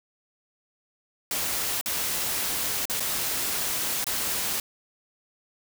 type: noise with dropouts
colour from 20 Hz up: white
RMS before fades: -28 dBFS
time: 1.31-4.6 s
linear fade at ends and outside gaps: 2 ms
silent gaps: 1.812-1.859 / 2.855-2.897 / 2.998-3.003 / 4.043-4.067 s
effects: none